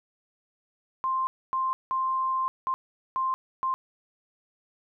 sine tone bursts at uneven times, 1049 Hz, C6, 4 cents sharp, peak -24 dBFS, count 6, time 1.04-1.27 / 1.53-1.73 / 1.91-2.48 / 2.67-2.74 / 3.16-3.34 / 3.63-3.74 s, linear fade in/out 0 ms, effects none

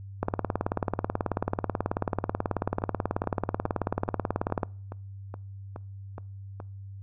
two click trains, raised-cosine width 1 ms, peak -12 / -24 dBFS, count 82 / 10, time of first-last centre 0.23-4.632 / 2.82-6.602 s, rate 18.4 / 2.38 Hz, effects noise-tail reverb RT60 0.5 s tail -25 dB re dry + added 98 Hz sine -39 dBFS peak until 7.02 s

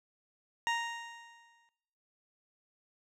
20% pulse tone with exponential decay, 932.3 Hz, A#5, in tune, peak -23 dBFS, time 0.67-1.69 s, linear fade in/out 0 ms, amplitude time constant 220 ms, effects noise-tail reverb RT60 1.0 s tail -20 dB re dry + low-pass 6000 Hz 12 dB/octave

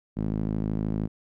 sawtooth tone with band-pass filter, 53.1 Hz, G#1, 39 cents sharp, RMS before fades -28 dBFS, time 0.16-1.08 s, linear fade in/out 20 ms, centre 210 Hz, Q 1.7, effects none

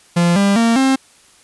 45% pulse tone with pitch steps, 172.6 / 199.41 / 230.4 / 266.2 Hz, F3 / G3 / A#3 / C4, -20 / +30 / -20 / +30 cents, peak -11 dBFS, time 0.16-0.96 s, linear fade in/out 10 ms, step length 200 ms, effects white hiss -49 dBFS RMS until 1.43 s + resampled to 24000 Hz

